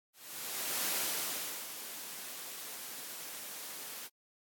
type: noise with ADSR envelope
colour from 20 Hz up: white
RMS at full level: -33 dBFS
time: 0.13-4.09 s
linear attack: 780 ms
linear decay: 760 ms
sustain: -11 dB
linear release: 33 ms
effects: high-pass 200 Hz 12 dB/octave + AAC 64 kbps